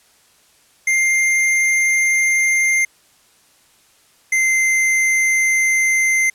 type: tone pair in turn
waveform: square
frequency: 2104 / 2080 Hz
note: C7 / C7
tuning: +9 / -11 cents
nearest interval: unison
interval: 20 cents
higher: first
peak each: -14 dBFS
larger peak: neither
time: 0.87-2.85 / 4.32-6.3 s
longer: neither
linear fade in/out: 5 ms
effects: white hiss -54 dBFS RMS until 6.34 s + low-pass 11000 Hz 12 dB/octave